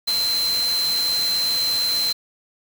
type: tone in noise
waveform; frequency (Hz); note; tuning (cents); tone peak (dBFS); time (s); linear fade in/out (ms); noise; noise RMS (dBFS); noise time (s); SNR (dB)
sine; 4096; C8; -38; -19; 0.07-2.13; 10; white; -29; 0.07-2.13; +7
effects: none